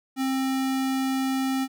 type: tone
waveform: square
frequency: 265 Hz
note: C4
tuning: 22 cents sharp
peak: -24 dBFS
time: 0.16-1.68 s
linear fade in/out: 50 ms
effects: none